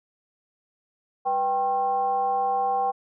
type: tone with frequency modulation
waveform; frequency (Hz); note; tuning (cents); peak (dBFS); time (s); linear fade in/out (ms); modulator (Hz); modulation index
sine; 783; G5; -2; -21; 1.25-2.92; 20; 291; 0.6
effects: none